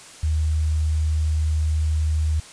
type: tone with quantisation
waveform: sine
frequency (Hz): 77.78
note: D#2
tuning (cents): 0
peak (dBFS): -18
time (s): 0.23-2.4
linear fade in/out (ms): 5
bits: 8
effects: white hiss -43 dBFS RMS until 2.52 s + resampled to 22050 Hz